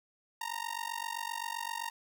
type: tone with amplitude modulation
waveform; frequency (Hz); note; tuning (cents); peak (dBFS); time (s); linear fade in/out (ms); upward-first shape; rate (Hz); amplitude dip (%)
sawtooth; 927; A#5; -10; -28; 0.41-1.9; 5; sine; 47.7; 95
effects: none